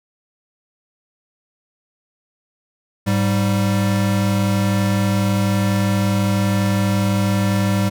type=tone pair together; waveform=square; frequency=103.83 / 196 Hz; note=G#2 / G3; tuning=0 / 0 cents; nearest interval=major seventh; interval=1100 cents; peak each=-19 / -19 dBFS; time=3.06-7.9 s; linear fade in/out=20 ms; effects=none